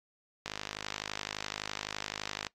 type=click train; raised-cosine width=0.2 ms; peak=-18 dBFS; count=105; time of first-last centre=0.46-2.468 s; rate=51.8 Hz; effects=noise-tail reverb RT60 0.1 s tail -20 dB re dry + AAC 48 kbps